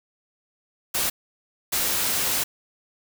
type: noise bursts at uneven times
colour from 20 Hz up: white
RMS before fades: -24 dBFS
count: 2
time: 0.94-1.1 / 1.72-2.44 s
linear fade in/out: 10 ms
effects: none